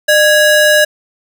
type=ring-modulated tone; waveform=square; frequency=1131 Hz; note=C#6; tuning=34 cents sharp; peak=-4 dBFS; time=0.08-0.85 s; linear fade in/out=10 ms; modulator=526 Hz; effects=none